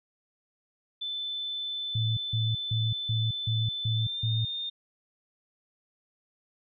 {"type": "tone with pitch glide", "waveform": "sine", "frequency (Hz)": [3520, 3638], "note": ["A7", "A#7"], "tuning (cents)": [0, -43], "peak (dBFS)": -31, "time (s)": [1.01, 4.7], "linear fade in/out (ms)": 10, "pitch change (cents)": 57, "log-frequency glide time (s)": [3.93, 4.31]}
{"type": "tone bursts", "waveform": "sine", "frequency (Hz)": 111.5, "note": "A2", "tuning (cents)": 23, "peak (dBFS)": -25, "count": 7, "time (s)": [1.95, 4.45], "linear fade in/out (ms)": 5, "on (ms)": 220, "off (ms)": 160}
{"effects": []}